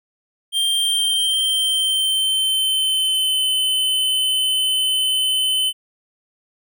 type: tone with pitch glide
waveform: square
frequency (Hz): 3176 to 3043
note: G7 to F#7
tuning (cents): +22 to +48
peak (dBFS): -17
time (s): 0.52-5.73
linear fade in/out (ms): 50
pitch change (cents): -74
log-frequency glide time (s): 0.69-3.47
effects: none